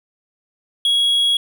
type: tone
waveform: triangle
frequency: 3322 Hz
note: G#7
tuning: in tune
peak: -12 dBFS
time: 0.85-1.37 s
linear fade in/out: 2 ms
effects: none